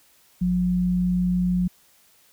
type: tone pair together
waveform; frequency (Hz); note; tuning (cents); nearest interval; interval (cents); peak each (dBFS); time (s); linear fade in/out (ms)
sine; 53.76 / 180; A1 / F#3; -39 / -47; octave + major sixth; 2092; -31 / -19; 0.41-1.68; 10
effects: white hiss -58 dBFS RMS until 2.32 s